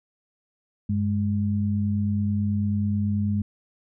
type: tone pair together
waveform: sine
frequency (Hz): 97.7 / 206.9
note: G2 / G#3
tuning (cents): -5 / -6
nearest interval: octave + minor second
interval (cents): 1299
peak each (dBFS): -24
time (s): 0.89-3.42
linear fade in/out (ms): 5
effects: none